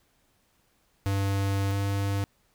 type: tone pair in turn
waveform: square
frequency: 98.5 / 99.41 Hz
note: G2 / G2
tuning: +9 / +25 cents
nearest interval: unison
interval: 16 cents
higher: second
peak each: -25 / -26 dBFS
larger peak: first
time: 1.06-1.71 / 1.71-2.24 s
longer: first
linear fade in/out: 0 ms
effects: pink hiss -68 dBFS RMS until 2.54 s